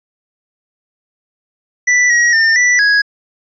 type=tone with pitch steps; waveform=square; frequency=1974 / 1903 / 1806 / 1968 / 1662 Hz; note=B6 / A#6 / A6 / B6 / G#6; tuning=-1 / +35 / +45 / -7 / +1 cents; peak=-9 dBFS; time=1.87-3.02 s; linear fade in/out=10 ms; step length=230 ms; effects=resampled to 16000 Hz